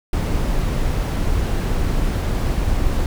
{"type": "noise", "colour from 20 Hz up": "brown", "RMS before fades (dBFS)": -19, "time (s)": [0.13, 3.06], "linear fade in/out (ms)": 2, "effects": []}